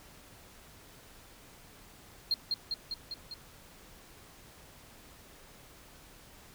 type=tone with echo; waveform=sine; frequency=4215 Hz; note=C8; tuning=12 cents sharp; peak=-24 dBFS; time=2.31-2.34 s; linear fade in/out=2 ms; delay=200 ms; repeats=5; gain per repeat=-3 dB; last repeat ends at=3.34 s; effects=tanh soft clip ceiling -22 dBFS + pink hiss -55 dBFS RMS until 6.54 s